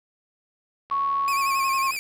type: click train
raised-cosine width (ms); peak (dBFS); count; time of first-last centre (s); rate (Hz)
0.3; -27; 80; 0.9-1.963; 74.3
type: tone with pitch glide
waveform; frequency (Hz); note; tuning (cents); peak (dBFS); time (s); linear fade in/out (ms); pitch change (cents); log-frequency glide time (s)
sine; 1108.7 to 1078.4; C#6 to C#6; 0 to -48; -21; 0.91-1.91; 5; -48; 1.29-1.71
type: tone with vibrato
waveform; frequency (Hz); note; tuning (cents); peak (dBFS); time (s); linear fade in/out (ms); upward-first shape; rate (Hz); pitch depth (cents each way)
sawtooth; 2437; D#7; -37; -24; 1.28-1.99; 0; sine; 11; 91
effects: none